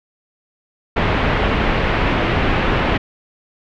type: low-pass noise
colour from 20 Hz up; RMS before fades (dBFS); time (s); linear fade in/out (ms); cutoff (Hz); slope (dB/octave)
pink; -17; 0.96-2.98; 10; 2900; 24
effects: none